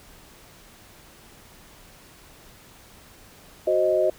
sine chord, C diminished, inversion second, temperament equal with one note detuned, 370 / 526 / 622.3 Hz, Gb4 / C5 / Eb5, 0 / +9 / 0 cents, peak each -24 / -25 / -20 dBFS, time 3.67-4.1 s, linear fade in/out 5 ms, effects pink hiss -50 dBFS RMS until 4.18 s

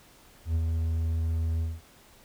triangle tone with ADSR envelope, 81.5 Hz, E2, 19 cents flat, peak -20 dBFS, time 0.45-1.81 s, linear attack 100 ms, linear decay 49 ms, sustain -3 dB, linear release 200 ms, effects pink hiss -56 dBFS RMS until 2.24 s

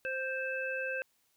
harmonic tone, 524 Hz, C5, 2 cents sharp, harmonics 1 / 3 / 5, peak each -37 / -36 / -39 dBFS, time 0.05-1.02 s, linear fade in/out 0 ms, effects white hiss -73 dBFS RMS until 1.36 s

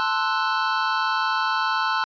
square chord, F# half-diminished seventh, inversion first, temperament equal, 880 / 1046.5 / 1318.5 / 1480 Hz, A5 / C6 / E6 / F#6, 0 / 0 / 0 / 0 cents, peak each -27 dBFS, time 0-2.04 s, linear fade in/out 0 ms, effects resampled to 11025 Hz

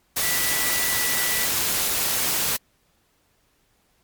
sine tone in noise, 1965 Hz, B6, 9 cents flat, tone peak -28 dBFS, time 0.22-1.46 s, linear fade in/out 10 ms, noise white, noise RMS -23 dBFS, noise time 0.16-2.57 s, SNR -8 dB, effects pink hiss -65 dBFS RMS until 4.03 s + MP3 96 kbps

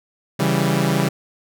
sawtooth chord, C# diminished, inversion none, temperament equal, 138.59 / 164.81 / 196 Hz, C#3 / E3 / G3, 0 / 0 / 0 cents, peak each -17 dBFS, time 0.39-1.09 s, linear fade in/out 10 ms, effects none

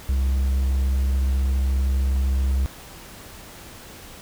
triangle tone, 66.4 Hz, C2, 26 cents sharp, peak -16 dBFS, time 0.09-2.66 s, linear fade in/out 0 ms, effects pink hiss -42 dBFS RMS until 4.21 s

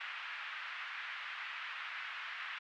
pink band-pass noise, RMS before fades -44 dBFS, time 0-2.59 s, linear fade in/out 10 ms, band 1300 to 2800 Hz, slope 24 dB/octave, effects none

